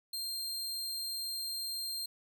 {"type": "tone", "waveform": "sawtooth", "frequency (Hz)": 4186, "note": "C8", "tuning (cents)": 0, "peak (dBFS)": -33, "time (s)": [0.13, 2.06], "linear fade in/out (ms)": 5, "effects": []}